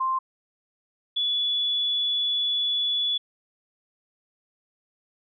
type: tone pair in turn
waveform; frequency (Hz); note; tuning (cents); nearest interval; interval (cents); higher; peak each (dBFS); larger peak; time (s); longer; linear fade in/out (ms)
sine; 1050 / 3425; C6 / A7; +6 / -47; octave + minor sixth; 2047; second; -22; neither; 0-0.19 / 1.16-3.18; second; 10
effects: none